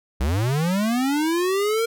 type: linear sweep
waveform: square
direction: up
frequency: 58.27 to 464.5 Hz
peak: -20 dBFS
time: 0.2-1.86 s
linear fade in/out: 10 ms
effects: none